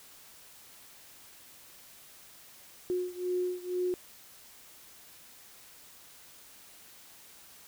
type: beating tone pair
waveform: sine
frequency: 360.6 / 362.7 Hz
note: F#4 / F#4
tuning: -45 / -34 cents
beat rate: 2.1 Hz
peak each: -32 / -34 dBFS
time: 2.9-3.94 s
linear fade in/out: 0 ms
effects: white hiss -54 dBFS RMS until 7.67 s